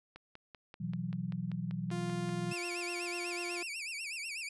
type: click train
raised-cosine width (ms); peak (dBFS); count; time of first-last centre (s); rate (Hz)
0.3; -33; 12; 0.16-2.292; 5.16
type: chord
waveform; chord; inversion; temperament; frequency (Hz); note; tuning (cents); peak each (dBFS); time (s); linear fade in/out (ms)
sine; B suspended fourth; none; equal; 123.47 / 164.81 / 185; B2 / E3 / F#3; 0 / 0 / 0; -41 / -38 / -38; 0.8-2.53; 10
type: tone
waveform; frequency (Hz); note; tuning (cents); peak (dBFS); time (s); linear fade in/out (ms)
sawtooth; 350; F4; +4; -35; 1.91-3.63; 5
type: tone with vibrato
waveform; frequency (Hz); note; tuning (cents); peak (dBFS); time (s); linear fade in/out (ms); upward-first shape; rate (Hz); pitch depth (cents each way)
sawtooth; 2489; D#7; 0; -35; 2.51-4.49; 5; sine; 8.1; 180
effects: resampled to 24000 Hz